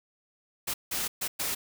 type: noise bursts at uneven times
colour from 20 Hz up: white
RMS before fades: -31 dBFS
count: 4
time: 0.67-0.74 / 0.91-1.08 / 1.21-1.28 / 1.39-1.55 s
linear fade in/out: 10 ms
effects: none